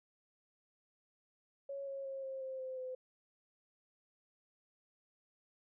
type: tone with pitch steps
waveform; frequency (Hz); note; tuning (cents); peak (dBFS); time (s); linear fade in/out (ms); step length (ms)
sine; 554.4 / 547.1 / 539.9 / 532.7 / 525.7 / 518.8 / 511.9; C#5 / C#5 / C#5 / C5 / C5 / C5 / C5; 0 / -23 / -46 / +31 / +8 / -15 / -38; -40; 1.69-2.95; 5; 180
effects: none